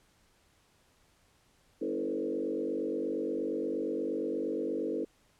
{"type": "tone with frequency modulation", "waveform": "sine", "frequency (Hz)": 384.7, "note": "G4", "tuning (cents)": -33, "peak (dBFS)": -30, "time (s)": [1.81, 5.05], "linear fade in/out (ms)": 10, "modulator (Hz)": 48.5, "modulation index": 2.5, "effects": ["pink hiss -67 dBFS RMS until 5.39 s", "low-pass 11000 Hz 12 dB/octave"]}